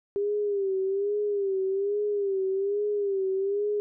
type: tone with vibrato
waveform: sine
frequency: 398.2 Hz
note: G4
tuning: 27 cents sharp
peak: -24 dBFS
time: 0.16-3.8 s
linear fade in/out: 0 ms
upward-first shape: sine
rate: 1.2 Hz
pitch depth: 78 cents each way
effects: none